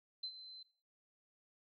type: tone with ADSR envelope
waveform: sine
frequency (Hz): 4072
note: C8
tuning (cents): -48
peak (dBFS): -38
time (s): 0.23-0.63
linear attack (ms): 7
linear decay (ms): 70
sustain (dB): -12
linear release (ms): 6
effects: noise-tail reverb RT60 0.6 s tail -21 dB re dry